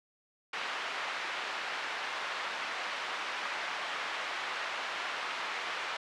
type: band-pass noise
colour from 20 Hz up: pink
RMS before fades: -37 dBFS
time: 0.53-5.97 s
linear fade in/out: 5 ms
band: 1000 to 2800 Hz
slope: 12 dB/octave
effects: low-pass 8000 Hz 12 dB/octave

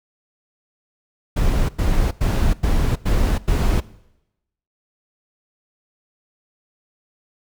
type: noise bursts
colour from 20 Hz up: brown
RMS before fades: -17 dBFS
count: 6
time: 1.36-3.805 s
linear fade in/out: 10 ms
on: 330 ms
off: 93 ms
effects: noise-tail reverb RT60 0.9 s tail -20 dB re dry

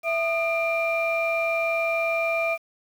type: tone cluster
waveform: sine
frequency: 664 / 1228 / 2379 Hz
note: E5 / D#6 / D7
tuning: +12 / -23 / +22 cents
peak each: -23 / -32 / -25 dBFS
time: 0.03-2.58 s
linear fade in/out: 50 ms
effects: tanh soft clip ceiling -15 dBFS + 8-bit

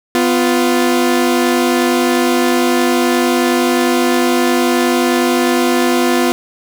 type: tone pair together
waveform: sawtooth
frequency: 250 / 349.4 Hz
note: B3 / F4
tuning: +21 / +1 cents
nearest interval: tritone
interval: 580 cents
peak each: -10 dBFS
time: 0.15-6.32 s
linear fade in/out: 0 ms
effects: none

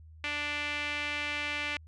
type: tone with band-pass filter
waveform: sawtooth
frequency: 293.7 Hz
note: D4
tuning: in tune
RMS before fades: -34 dBFS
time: 0.24-1.77 s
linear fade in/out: 0 ms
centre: 2400 Hz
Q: 3.1
effects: added 79 Hz sine -49 dBFS peak until 1.87 s + resampled to 22050 Hz

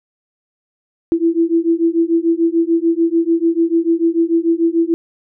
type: beating tone pair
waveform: sine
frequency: 329.6 / 336.4 Hz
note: E4 / E4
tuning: 0 / +35 cents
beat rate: 6.8 Hz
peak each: -15 dBFS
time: 1.12-4.94 s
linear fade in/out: 0 ms
effects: none

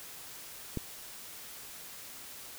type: click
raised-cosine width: 3 ms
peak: -20 dBFS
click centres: 0.773 s
effects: white hiss -47 dBFS RMS until 2.58 s

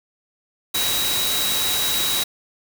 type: tone in noise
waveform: sine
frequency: 3853 Hz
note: B7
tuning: 44 cents flat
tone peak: -23 dBFS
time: 0.74-2.24 s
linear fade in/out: 10 ms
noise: white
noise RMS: -23 dBFS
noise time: 0.74-2.24 s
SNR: -3 dB
effects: none

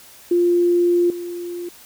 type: tone with level steps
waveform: sine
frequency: 349.2 Hz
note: F4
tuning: in tune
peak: -13 / -26 dBFS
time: 0.31-1.69 s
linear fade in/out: 5 ms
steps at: 1.1 s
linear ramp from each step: 2 ms
effects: white hiss -45 dBFS RMS until 1.85 s

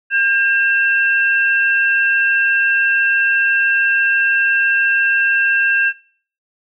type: tone pair together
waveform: sine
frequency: 1603.8 / 2693 Hz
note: G6 / E7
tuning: +39 / +36 cents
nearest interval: major sixth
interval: 897 cents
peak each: -13 / -19 dBFS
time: 0.1-5.93 s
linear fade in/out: 50 ms
effects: noise-tail reverb RT60 0.5 s tail -19 dB re dry

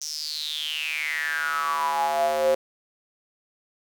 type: tone with high-pass filter sweep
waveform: square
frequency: 76.2 Hz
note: D#2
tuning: 36 cents flat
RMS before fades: -26 dBFS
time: 0.01-2.55 s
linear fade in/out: 5 ms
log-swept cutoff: 5900 to 500 Hz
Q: 9.5
effects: none

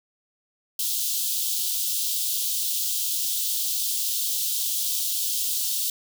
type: high-pass noise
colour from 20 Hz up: white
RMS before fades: -26 dBFS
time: 0.79-5.9 s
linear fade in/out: 2 ms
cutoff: 3100 Hz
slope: 48 dB/octave
effects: none

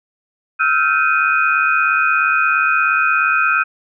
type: tone cluster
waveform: sine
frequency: 1303 / 1400 / 1549 / 2485 Hz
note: E6 / F6 / G6 / D#7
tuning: -20 / +4 / -21 / -3 cents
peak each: -18 dBFS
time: 0.59-3.64 s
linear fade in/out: 20 ms
effects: none

